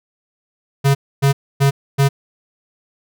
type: tone bursts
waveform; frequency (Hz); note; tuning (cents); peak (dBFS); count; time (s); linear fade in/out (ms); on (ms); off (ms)
square; 138.59; C#3; 0; -11; 4; 0.84-2.09; 20; 110; 270
effects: none